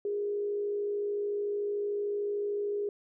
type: tone with frequency modulation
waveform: sine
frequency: 410.3 Hz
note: G#4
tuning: 21 cents flat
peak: -29 dBFS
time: 0.05-2.89 s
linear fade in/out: 2 ms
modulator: 53.5 Hz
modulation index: 0.3
effects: none